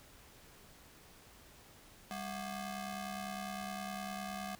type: ring-modulated tone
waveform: sawtooth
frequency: 466.2 Hz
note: A#4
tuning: in tune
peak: -33 dBFS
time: 2.11-4.55 s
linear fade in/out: 0 ms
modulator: 268 Hz
effects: pink hiss -59 dBFS RMS until 4.59 s